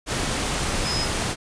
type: tone in noise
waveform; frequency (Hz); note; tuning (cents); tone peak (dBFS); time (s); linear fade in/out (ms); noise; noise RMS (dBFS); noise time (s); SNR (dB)
sine; 5090; D#8; +39; -26; 0.83-1.08; 50; pink; -25; 0.06-1.36; -4
effects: resampled to 22050 Hz